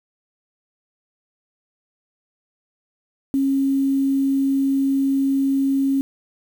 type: tone with quantisation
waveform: sine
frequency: 272.5 Hz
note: C#4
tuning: 29 cents flat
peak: -16 dBFS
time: 3.34-6.01 s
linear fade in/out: 0 ms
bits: 7
effects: none

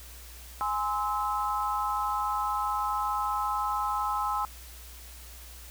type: chord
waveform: sine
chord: Ab augmented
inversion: none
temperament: just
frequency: 830.6 / 1038.3 / 1297.8 Hz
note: Ab5 / C6 / E6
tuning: 0 / -14 / -27 cents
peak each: -31 dBFS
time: 0.61-4.45 s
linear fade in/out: 0 ms
effects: added 60 Hz sine -46 dBFS peak until 5.7 s + white hiss -49 dBFS RMS until 5.7 s

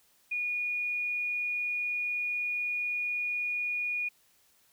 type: tone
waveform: sine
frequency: 2448 Hz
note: D#7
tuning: 29 cents flat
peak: -29 dBFS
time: 0.31-4.09 s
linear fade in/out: 10 ms
effects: white hiss -66 dBFS RMS until 4.72 s

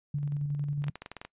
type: tone with tremolo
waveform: sine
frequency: 144.6 Hz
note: D3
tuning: 27 cents flat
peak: -27 dBFS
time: 0.14-0.9 s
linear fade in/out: 5 ms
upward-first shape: square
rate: 11 Hz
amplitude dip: 30%
type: clicks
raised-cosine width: 0.3 ms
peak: -24 dBFS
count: 9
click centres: 0.841 / 0.883 / 0.956 / 1.02 / 1.061 / 1.116 / 1.167 / 1.215 / 1.25 s
effects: noise-tail reverb RT60 0.1 s tail -22 dB re dry + resampled to 8000 Hz

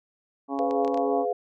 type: harmonic tone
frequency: 138.59 Hz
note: C#3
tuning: in tune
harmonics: 2 / 3 / 4 / 5 / 6 / 7 / 8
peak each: -29 / -36 / -40 / -34 / -35 / -41 / -38 dBFS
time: 0.48-1.26 s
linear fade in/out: 50 ms
type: chord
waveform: sine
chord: F diminished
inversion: first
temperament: just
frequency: 419.1 / 502.9 / 698.5 Hz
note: Ab4 / Cb5 / F5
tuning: +16 / +31 / 0 cents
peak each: -28 dBFS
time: 0.59-1.33 s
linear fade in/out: 5 ms
type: clicks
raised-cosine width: 0.2 ms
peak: -25 dBFS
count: 6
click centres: 0.59 / 0.71 / 0.848 / 0.878 / 0.944 / 0.975 s
effects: none

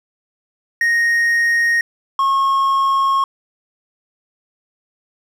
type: tone pair in turn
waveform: triangle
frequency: 1864.7 / 1087.3 Hz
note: A#6 / C#6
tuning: 0 / -34 cents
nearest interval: major sixth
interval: 934 cents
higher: first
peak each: -11 / -11 dBFS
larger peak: neither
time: 0.81-1.81 / 2.19-3.24 s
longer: second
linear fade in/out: 2 ms
effects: none

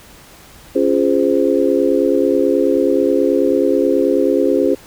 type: chord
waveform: sine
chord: Db major seventh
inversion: none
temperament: just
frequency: 277.2 / 346.5 / 415.8 / 519.7 Hz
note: Db4 / F4 / Ab4 / C5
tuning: 0 / -14 / +2 / -12 cents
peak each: -17 dBFS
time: 0.75-4.75 s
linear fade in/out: 10 ms
effects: pink hiss -42 dBFS RMS until 4.86 s

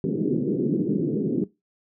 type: band-pass noise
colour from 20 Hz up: white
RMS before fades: -24 dBFS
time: 0.04-1.44 s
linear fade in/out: 2 ms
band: 140 to 400 Hz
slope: 48 dB/octave
effects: noise-tail reverb RT60 0.2 s tail -19 dB re dry

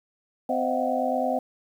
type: tone cluster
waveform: sine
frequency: 255.7 / 521 / 627 / 708 / 757 Hz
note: C4 / C5 / D#5 / F5 / F#5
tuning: -40 / -7 / +13 / +23 / +39 cents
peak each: -29 dBFS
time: 0.49-1.39 s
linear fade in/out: 5 ms
effects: 9-bit

